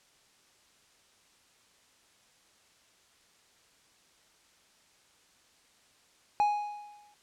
triangle tone with exponential decay, 830.6 Hz, G#5, in tune, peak -19 dBFS, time 6.4-7.14 s, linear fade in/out 0 ms, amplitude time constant 160 ms, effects white hiss -64 dBFS RMS until 7.22 s + low-pass 8000 Hz 12 dB/octave

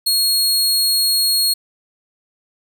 sawtooth tone, 4300 Hz, C8, 47 cents sharp, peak -11 dBFS, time 0.06-1.54 s, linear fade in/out 10 ms, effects none

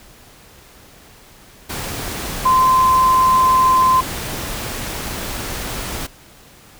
sine tone in noise, 1035 Hz, C6, 19 cents flat, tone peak -10 dBFS, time 2.45-4.01 s, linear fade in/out 10 ms, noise pink, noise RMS -26 dBFS, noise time 1.69-6.07 s, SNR +13 dB, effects pink hiss -45 dBFS RMS until 6.79 s

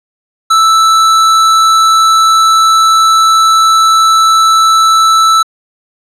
square tone, 1318.5 Hz, E6, in tune, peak -5 dBFS, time 0.5-5.43 s, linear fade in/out 10 ms, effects low-pass 8000 Hz 12 dB/octave

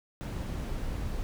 brown noise, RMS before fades -34 dBFS, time 0.21-1.23 s, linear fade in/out 0 ms, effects none

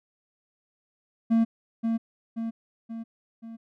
triangle tone with echo, 227.3 Hz, A#3, 43 cents flat, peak -16 dBFS, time 1.3-1.45 s, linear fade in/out 20 ms, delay 530 ms, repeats 4, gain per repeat -5 dB, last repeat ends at 3.57 s, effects none

